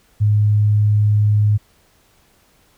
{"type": "tone", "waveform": "sine", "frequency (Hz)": 104.9, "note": "G#2", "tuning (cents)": 18, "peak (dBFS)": -11, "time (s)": [0.2, 1.58], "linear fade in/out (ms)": 20, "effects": ["pink hiss -56 dBFS RMS until 2.77 s"]}